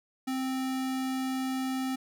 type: tone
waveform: square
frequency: 261.7 Hz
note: C4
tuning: in tune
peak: -30 dBFS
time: 0.27-1.96 s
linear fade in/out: 10 ms
effects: none